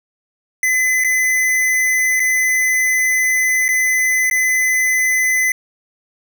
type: tone with dropouts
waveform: square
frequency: 2023 Hz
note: B6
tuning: 41 cents sharp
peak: -14 dBFS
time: 0.63-5.52 s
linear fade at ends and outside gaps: 2 ms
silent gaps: 1.039-1.045 / 2.197-2.201 / 3.682-3.688 / 4.299-4.311 s
effects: none